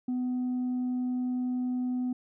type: tone with tanh clipping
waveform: sine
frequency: 250.6 Hz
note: B3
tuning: 25 cents sharp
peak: -28 dBFS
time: 0.08-2.13 s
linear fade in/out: 5 ms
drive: 1 dB
effects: none